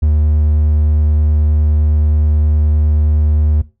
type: tone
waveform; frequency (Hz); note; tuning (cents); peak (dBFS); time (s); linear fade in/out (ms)
triangle; 75.8; D#2; -45; -7; 0.02-3.62; 10
effects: noise-tail reverb RT60 0.3 s tail -17 dB re dry